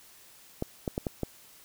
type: clicks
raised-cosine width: 2 ms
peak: -16 dBFS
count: 5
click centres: 0.624 / 0.878 / 0.979 / 1.068 / 1.233 s
effects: white hiss -55 dBFS RMS until 1.64 s